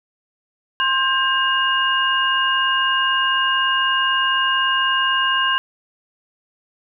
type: tone cluster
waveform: sine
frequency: 1054 / 1598 / 2845 Hz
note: C6 / G6 / F7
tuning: +12 / +33 / +31 cents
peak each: -20 dBFS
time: 0.8-5.58 s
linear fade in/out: 0 ms
effects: none